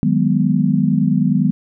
sine chord, G# minor seventh, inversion second, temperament equal with one note detuned, 155.56 / 185 / 206 / 246.9 Hz, D#3 / F#3 / G#3 / B3, 0 / 0 / -14 / 0 cents, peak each -18 dBFS, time 0.03-1.51 s, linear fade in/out 0 ms, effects none

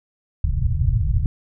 white low-pass noise, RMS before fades -19 dBFS, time 0.44-1.26 s, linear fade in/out 2 ms, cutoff 130 Hz, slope 48 dB/octave, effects none

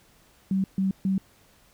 sine tone bursts, 191.8 Hz, G3, 37 cents flat, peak -21 dBFS, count 3, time 0.51-1.18 s, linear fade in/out 2 ms, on 130 ms, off 140 ms, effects pink hiss -59 dBFS RMS until 1.73 s

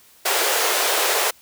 pink high-pass noise, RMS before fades -20 dBFS, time 0.25-1.31 s, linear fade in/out 10 ms, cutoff 390 Hz, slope 48 dB/octave, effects white hiss -52 dBFS RMS until 1.41 s

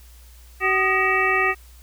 harmonic tone with a mistuned harmonic, 379 Hz, F#4, 42 cents sharp, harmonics 1 / 2 / 3 / 5 / 6 / 7, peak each -25 / -27 / -23 / -21 / -26 / -26 dBFS, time 0.6-1.55 s, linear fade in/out 50 ms, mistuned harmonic 3, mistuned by +140 cents, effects added 60 Hz sine -44 dBFS peak until 1.82 s + white hiss -53 dBFS RMS until 1.82 s

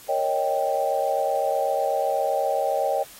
sine chord, Eb dominant seventh, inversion second, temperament equal, 466.2 / 554.4 / 622.3 / 784 Hz, Bb4 / Db5 / Eb5 / G5, 0 / 0 / 0 / 0 cents, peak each -31 / -25 / -26 / -25 dBFS, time 0.08-3.04 s, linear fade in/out 20 ms, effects white hiss -46 dBFS RMS until 3.19 s + AAC 48 kbps

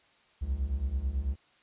triangle beating tone pair, 61.2 / 70.3 Hz, B1 / C#2, -15 / +25 cents, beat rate 9.1 Hz, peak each -31 / -28 dBFS, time 0.41-1.36 s, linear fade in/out 20 ms, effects white hiss -64 dBFS RMS until 1.62 s + resampled to 8000 Hz

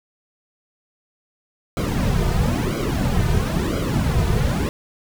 brown noise with flanger, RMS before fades -20 dBFS, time 1.77-4.69 s, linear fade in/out 0 ms, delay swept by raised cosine 1.1 to 3.7 ms, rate 1 Hz, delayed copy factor -0.9, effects none

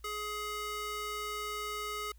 square tone with high-pass filter, 420 Hz, G#4, 19 cents sharp, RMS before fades -38 dBFS, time 0.04-2.12 s, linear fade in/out 5 ms, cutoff 890 Hz, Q 1.3, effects added 56 Hz sine -53 dBFS peak until 2.18 s + white hiss -71 dBFS RMS until 2.18 s

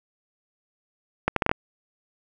accelerating click train, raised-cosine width 0.5 ms, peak -5 dBFS, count 6, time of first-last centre 1.28-1.515 s, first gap 83 ms, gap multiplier 0.71, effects none

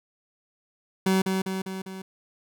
30% pulse tone with echo, 189.7 Hz, F#3, 43 cents sharp, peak -17 dBFS, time 1.06-1.22 s, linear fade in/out 5 ms, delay 200 ms, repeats 4, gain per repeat -4 dB, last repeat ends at 2.02 s, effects none

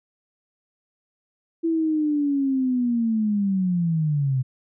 sine linear sweep, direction down, 333.1 to 126.5 Hz, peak -19 dBFS, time 1.63-4.43 s, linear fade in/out 20 ms, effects none

